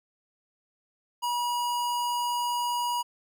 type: tone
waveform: square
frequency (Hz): 965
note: B5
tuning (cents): -40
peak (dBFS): -27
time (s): 1.22-3.03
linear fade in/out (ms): 20
effects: none